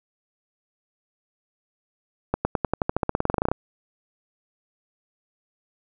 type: accelerating click train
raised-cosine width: 1 ms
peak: -7 dBFS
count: 20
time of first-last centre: 2.34-3.516 s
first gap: 110 ms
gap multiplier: 0.93
effects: none